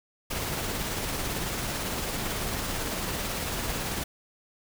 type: noise with tremolo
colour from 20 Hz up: pink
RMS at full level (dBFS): -30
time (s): 0.3-4.04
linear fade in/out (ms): 10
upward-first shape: triangle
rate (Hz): 18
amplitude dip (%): 30
effects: none